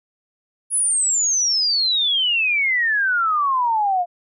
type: exponential sweep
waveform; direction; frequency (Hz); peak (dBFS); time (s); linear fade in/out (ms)
sine; down; 10550 to 690; -16; 0.7-4.06; 50
effects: none